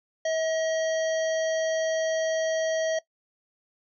harmonic tone with a mistuned harmonic, 642 Hz, E5, 46 cents flat, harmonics 1 / 3 / 5 / 7 / 9 / 10, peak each -24 / -36 / -38 / -45 / -38 / -48 dBFS, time 0.25-2.99 s, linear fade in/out 5 ms, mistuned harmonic 3, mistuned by -21 cents, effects noise-tail reverb RT60 0.1 s tail -19 dB re dry

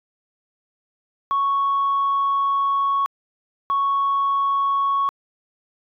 sine tone bursts at uneven times, 1108.7 Hz, C#6, in tune, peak -16 dBFS, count 2, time 1.31-3.06 / 3.7-5.09 s, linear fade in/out 0 ms, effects tanh soft clip ceiling -14 dBFS

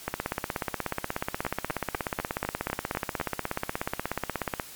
two click trains, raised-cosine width 0.5 ms, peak -12 / -13 dBFS, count 76 / 8, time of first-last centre 0.08-4.598 / 1.45-3.2 s, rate 16.6 / 4 Hz, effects white hiss -45 dBFS RMS until 4.75 s + MP3 96 kbps

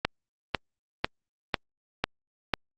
click train, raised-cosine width 0.3 ms, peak -7 dBFS, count 6, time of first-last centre 0.05-2.538 s, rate 2.01 Hz, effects Opus 48 kbps

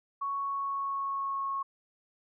sine tone with pitch glide, 1111 to 1095.7 Hz, C#6 to C#6, +4 to -20 cents, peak -30 dBFS, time 0.21-1.63 s, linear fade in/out 10 ms, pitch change -24 cents, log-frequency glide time 0.37-1.47 s, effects none

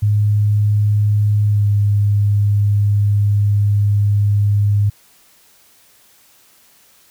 sine tone with pitch glide, 104.3 to 102.51 Hz, G#2 to G#2, +8 to -22 cents, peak -11 dBFS, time 0.02-4.9 s, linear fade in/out 10 ms, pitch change -30 cents, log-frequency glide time 1.48-1.67 s, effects white hiss -51 dBFS RMS until 7.1 s

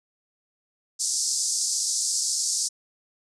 pink band-pass noise, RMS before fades -26 dBFS, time 0.99-2.69 s, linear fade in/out 20 ms, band 4900 to 9100 Hz, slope 48 dB/octave, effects none

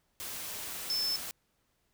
sine tone in noise, 5274 Hz, E8, in tune, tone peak -29 dBFS, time 0.9-1.16 s, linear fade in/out 0 ms, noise white, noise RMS -40 dBFS, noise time 0.2-1.31 s, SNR +8 dB, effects pink hiss -75 dBFS RMS until 1.93 s

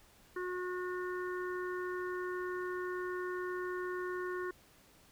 harmonic tone, 362.8 Hz, F#4, 34 cents flat, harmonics 1 / 3 / 4 / 5, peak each -37 / -44 / -45 / -47 dBFS, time 0.36-4.51 s, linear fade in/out 5 ms, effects pink hiss -63 dBFS RMS until 5.11 s

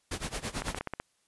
pink noise with tremolo, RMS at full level -33 dBFS, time 0.11-0.79 s, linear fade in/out 5 ms, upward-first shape sine, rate 9.1 Hz, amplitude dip 90%
click train, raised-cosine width 0.5 ms, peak -18 dBFS, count 7, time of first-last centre 0.62-1 s, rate 15.8 Hz
effects white hiss -72 dBFS RMS until 1.27 s + resampled to 24000 Hz

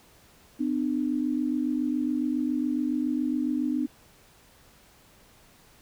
sine tone pair together, 253 / 300.2 Hz, B3 / D4, +42 / +38 cents, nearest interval minor third, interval 296 cents, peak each -27 dBFS, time 0.59-3.87 s, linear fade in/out 20 ms, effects pink hiss -57 dBFS RMS until 5.81 s

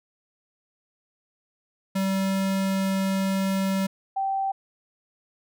square / sine tone pair in turn, 192.9 / 778.1 Hz, G3 / G5, -28 / -13 cents, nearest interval 2 octaves, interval 2415 cents, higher second, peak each -23 dBFS, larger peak neither, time 1.95-3.87 / 4.16-4.52 s, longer first, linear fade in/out 10 ms, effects none

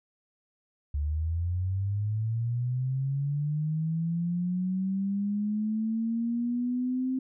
sine linear sweep, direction up, 71 to 261.6 Hz, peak -26 dBFS, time 0.94-7.19 s, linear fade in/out 5 ms, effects none

